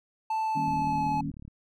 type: tone with pitch glide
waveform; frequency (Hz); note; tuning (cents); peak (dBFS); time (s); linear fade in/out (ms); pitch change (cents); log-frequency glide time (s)
triangle; 880 to 854; A5 to G#5; 0 to +48; -24; 0.3-1.21; 5; -52; 0.42-1.08
type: chord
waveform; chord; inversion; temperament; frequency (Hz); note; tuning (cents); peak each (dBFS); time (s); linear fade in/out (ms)
sine; Eb dominant seventh; none; equal; 155.56 / 196 / 233.1 / 277.2; Eb3 / G3 / Bb3 / Db4; 0 / 0 / 0 / 0; -34 / -39 / -38 / -34; 0.55-1.31; 10
type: click train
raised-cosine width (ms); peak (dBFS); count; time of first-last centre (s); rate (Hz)
5; -32; 30; 0.68-1.479; 36.3
effects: none